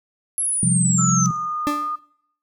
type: exponential sweep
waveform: sine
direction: down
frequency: 11200 to 6020 Hz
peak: -19 dBFS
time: 0.38-1.26 s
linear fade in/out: 0 ms
type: chord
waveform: sine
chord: C suspended fourth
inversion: none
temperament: just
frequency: 130.81 / 174.42 / 196.22 Hz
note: C3 / F3 / G3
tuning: 0 / -2 / +2 cents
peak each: -21 / -19 / -25 dBFS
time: 0.63-1.31 s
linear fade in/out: 2 ms
type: tone with pitch glide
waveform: sine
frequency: 1318.5 to 1223.1 Hz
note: E6 to D#6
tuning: 0 to -30 cents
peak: -23 dBFS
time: 0.98-1.96 s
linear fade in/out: 10 ms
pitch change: -130 cents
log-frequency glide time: 1.22-1.3 s
type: tone with exponential decay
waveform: 40% pulse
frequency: 293.7 Hz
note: D4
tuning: in tune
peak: -16 dBFS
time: 1.67-1.99 s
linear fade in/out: 0 ms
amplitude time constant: 68 ms
effects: noise-tail reverb RT60 0.7 s tail -20 dB re dry